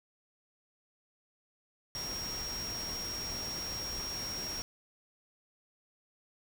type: tone in noise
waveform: sine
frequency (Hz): 5588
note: F8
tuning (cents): 0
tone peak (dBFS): -37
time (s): 1.95-4.62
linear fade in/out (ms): 0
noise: pink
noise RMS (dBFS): -43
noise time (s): 1.95-4.62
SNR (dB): +3
effects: none